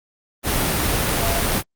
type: tone in noise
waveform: sine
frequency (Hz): 680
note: F5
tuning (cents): -46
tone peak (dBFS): -24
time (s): 1.18-1.42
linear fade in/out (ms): 50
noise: pink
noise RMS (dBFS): -20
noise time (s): 0.43-1.63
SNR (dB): -7
effects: Opus 32 kbps